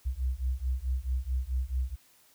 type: beating tone pair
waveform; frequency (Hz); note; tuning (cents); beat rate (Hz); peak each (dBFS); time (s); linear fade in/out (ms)
sine; 61.8 / 66.4; B1 / C2; +2 / +26; 4.6; -31; 0.05-1.96; 20
effects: white hiss -62 dBFS RMS until 2.34 s